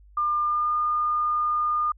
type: tone with pitch glide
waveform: sine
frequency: 1200 to 1215.3 Hz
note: D6 to D#6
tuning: +37 to -41 cents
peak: -21 dBFS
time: 0.17-1.92 s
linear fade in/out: 5 ms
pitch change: +22 cents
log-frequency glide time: 0.43-0.74 s
effects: added 50 Hz sine -49 dBFS peak until 1.97 s